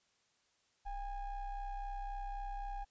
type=ring-modulated tone; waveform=triangle; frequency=417.9 Hz; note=G#4; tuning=11 cents sharp; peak=-34 dBFS; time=0.85-2.85 s; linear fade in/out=20 ms; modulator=386 Hz; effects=white hiss -75 dBFS RMS until 2.9 s + resampled to 16000 Hz